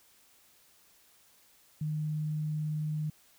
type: tone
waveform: sine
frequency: 153 Hz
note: D#3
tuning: 29 cents flat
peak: -30 dBFS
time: 1.81-3.1 s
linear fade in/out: 5 ms
effects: white hiss -63 dBFS RMS until 3.38 s

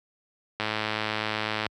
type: click train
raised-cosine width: 0.3 ms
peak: -11 dBFS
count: 116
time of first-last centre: 0.6-1.665 s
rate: 108 Hz
effects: high-pass 60 Hz 12 dB/octave

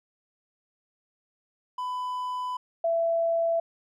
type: tone pair in turn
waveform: triangle / sine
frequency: 1000 / 667.4 Hz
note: B5 / E5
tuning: +21 / +21 cents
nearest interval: perfect fifth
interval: 700 cents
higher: first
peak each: -27 / -22 dBFS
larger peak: second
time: 1.78-2.57 / 2.84-3.6 s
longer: first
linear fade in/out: 5 ms
effects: none

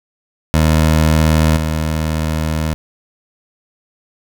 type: tone pair in turn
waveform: 20% pulse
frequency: 78.6 / 78.6 Hz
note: D#2 / D#2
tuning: +18 / +18 cents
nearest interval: unison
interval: 0 cents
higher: neither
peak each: -5 / -11 dBFS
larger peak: first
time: 0.54-1.57 / 1.57-2.74 s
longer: second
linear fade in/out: 0 ms
effects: none

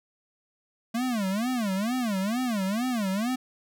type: tone with vibrato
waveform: square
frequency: 220 Hz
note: A3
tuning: in tune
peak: -26 dBFS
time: 0.94-3.36 s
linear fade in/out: 10 ms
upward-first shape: sine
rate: 2.2 Hz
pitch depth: 270 cents each way
effects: none

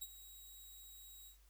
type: tone with ADSR envelope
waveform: 5% pulse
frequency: 3829 Hz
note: A#7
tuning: 46 cents sharp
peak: -34 dBFS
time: 0.01-1.38 s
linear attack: 12 ms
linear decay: 42 ms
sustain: -13 dB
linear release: 110 ms
effects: added 50 Hz sine -64 dBFS peak until 1.49 s + white hiss -73 dBFS RMS until 1.49 s

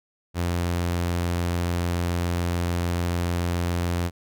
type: tone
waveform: sawtooth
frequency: 86.9 Hz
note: F2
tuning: 8 cents flat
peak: -19 dBFS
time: 0.34-4.11 s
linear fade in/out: 50 ms
effects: none

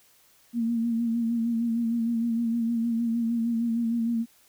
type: tone with vibrato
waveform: sine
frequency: 231.6 Hz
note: A#3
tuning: 11 cents flat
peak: -23 dBFS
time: 0.53-4.26 s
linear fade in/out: 50 ms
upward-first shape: sine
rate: 6.5 Hz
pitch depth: 40 cents each way
effects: white hiss -60 dBFS RMS until 4.48 s

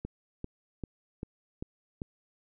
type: click train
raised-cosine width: 3 ms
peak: -23 dBFS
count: 6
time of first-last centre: 0.05-2.019 s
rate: 2.54 Hz
effects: none

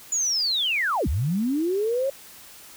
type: linear two-way sweep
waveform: sine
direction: down then up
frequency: 6990 to 57.6 to 558 Hz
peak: -21 dBFS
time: 0.12-2.1 s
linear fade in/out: 5 ms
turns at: 1.08 s
effects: white hiss -46 dBFS RMS until 2.76 s

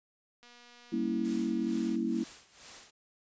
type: click train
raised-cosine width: 0.2 ms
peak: -39 dBFS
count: 369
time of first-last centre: 0.43-1.957 s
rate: 241 Hz
type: chord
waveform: sine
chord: G diminished seventh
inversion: none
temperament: equal with one note detuned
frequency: 196 / 233.1 / 277.2 / 327.7 Hz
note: G3 / Bb3 / Db4 / Fb4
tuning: 0 / 0 / 0 / -10 cents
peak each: -37 / -32 / -37 / -33 dBFS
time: 0.92-2.24 s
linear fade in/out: 10 ms
type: noise with tremolo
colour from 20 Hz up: white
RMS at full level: -47 dBFS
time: 1.24-2.91 s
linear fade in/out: 10 ms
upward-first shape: sine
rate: 2.2 Hz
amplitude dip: 80%
effects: resampled to 16000 Hz

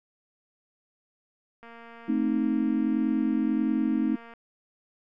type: click train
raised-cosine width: 0.5 ms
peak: -33 dBFS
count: 629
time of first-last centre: 1.63-4.337 s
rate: 232 Hz
type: chord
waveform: sine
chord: A diminished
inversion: none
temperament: equal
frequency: 220 / 261.6 / 311.1 Hz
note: A3 / C4 / Eb4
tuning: 0 / 0 / 0 cents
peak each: -27 dBFS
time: 2.08-4.16 s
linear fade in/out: 10 ms
effects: none

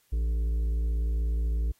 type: harmonic tone with a mistuned harmonic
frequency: 56.5 Hz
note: A1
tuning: 47 cents sharp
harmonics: 1 / 3 / 5 / 7 / 8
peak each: -24 / -45 / -49 / -52 / -52 dBFS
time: 0.12-1.72 s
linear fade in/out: 10 ms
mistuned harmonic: 5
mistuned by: +66 cents
effects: white hiss -67 dBFS RMS until 1.79 s + AAC 48 kbps

